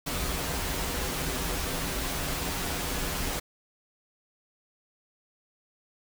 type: noise with comb filter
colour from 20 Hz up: pink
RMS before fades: -31 dBFS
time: 0.06-3.4 s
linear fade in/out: 10 ms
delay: 9.2 ms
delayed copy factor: -0.6
effects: none